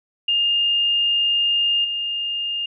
sine tone with level steps, 2821 Hz, F7, 17 cents sharp, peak -16 / -22 dBFS, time 0.28-2.66 s, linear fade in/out 5 ms, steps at 1.84 s, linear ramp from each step 10 ms, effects none

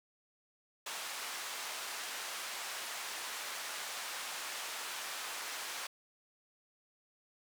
pink band-pass noise, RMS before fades -42 dBFS, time 0.86-5.87 s, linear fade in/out 5 ms, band 940 to 11000 Hz, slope 12 dB/octave, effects none

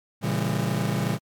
40% pulse chord, A# diminished seventh, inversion none, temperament just, 116.54 / 139.85 / 167.82 / 201.4 Hz, A#2 / C#3 / E3 / G3, 0 / +16 / +31 / +47 cents, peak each -28 dBFS, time 0.21-1.19 s, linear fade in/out 50 ms, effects MP3 96 kbps

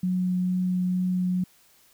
sine tone with vibrato, 182.3 Hz, F#3, 25 cents flat, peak -22 dBFS, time 0.03-1.44 s, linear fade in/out 5 ms, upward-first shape triangle, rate 2.2 Hz, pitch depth 8 cents each way, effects white hiss -59 dBFS RMS until 1.93 s

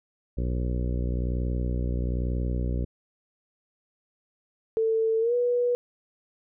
harmonic tone, 61.1 Hz, B1, 18 cents flat, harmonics 1 / 2 / 3 / 4 / 5 / 6 / 7 / 8 / 9, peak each -26 / -32 / -36 / -38 / -40 / -42 / -43 / -44 / -45 dBFS, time 0.37-2.85 s, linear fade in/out 10 ms
sine tone with pitch glide, 446.3 to 486.7 Hz, A4 to B4, +25 to -25 cents, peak -21 dBFS, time 4.77-5.75 s, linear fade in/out 0 ms, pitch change +150 cents, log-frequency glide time 5.2-5.34 s
effects none

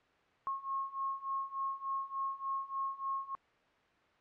sine beating tone pair, 1083 / 1086.4 Hz, C#6 / C#6, -41 / -35 cents, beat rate 3.4 Hz, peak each -39 / -37 dBFS, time 0.47-3.35 s, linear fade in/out 0 ms, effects white hiss -67 dBFS RMS until 4.2 s + low-pass 2000 Hz 12 dB/octave

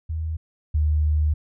sine tone pair in turn, 79.8 / 76.08 Hz, D#2 / D#2, +44 / -38 cents, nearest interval minor second, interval 82 cents, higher first, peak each -24 / -17 dBFS, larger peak second, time 0.09-0.37 / 0.74-1.34 s, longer second, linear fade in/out 10 ms, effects none

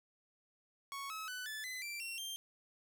sawtooth tone with pitch steps, 1108.7 / 1288.4 / 1497.1 / 1739.7 / 2022 / 2349 / 2730 / 3172 Hz, C#6 / E6 / F#6 / A6 / B6 / D7 / F7 / G7, 0 / -40 / +20 / -20 / +40 / 0 / -40 / +20 cents, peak -38 dBFS, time 0.92-2.36 s, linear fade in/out 0 ms, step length 180 ms, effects 12-bit

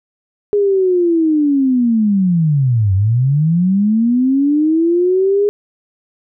sine linear two-way sweep, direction down then up, 415.3 to 92.5 to 415.3 Hz, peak -10 dBFS, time 0.53-5.49 s, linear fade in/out 0 ms, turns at 2.94 s, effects none

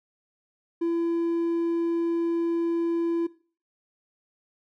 triangle tone, 336.6 Hz, E4, 36 cents sharp, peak -20 dBFS, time 0.81-3.27 s, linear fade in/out 10 ms, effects noise-tail reverb RT60 0.4 s tail -20 dB re dry + tanh soft clip ceiling -16 dBFS

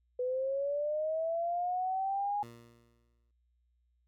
sine linear sweep, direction up, 493.9 to 830.6 Hz, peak -30 dBFS, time 0.19-2.43 s, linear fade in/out 5 ms
15% pulse tone with exponential decay, 117.6 Hz, A#2, 16 cents sharp, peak -39 dBFS, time 2.43-3.31 s, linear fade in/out 0 ms, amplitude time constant 190 ms
effects added 60 Hz sine -70 dBFS peak until 4.07 s

